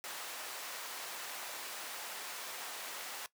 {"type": "high-pass noise", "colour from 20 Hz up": "pink", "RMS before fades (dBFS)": -44, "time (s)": [0.04, 3.26], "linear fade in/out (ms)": 0, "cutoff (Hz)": 730, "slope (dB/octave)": 12, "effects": ["noise-tail reverb RT60 0.1 s tail -18 dB re dry"]}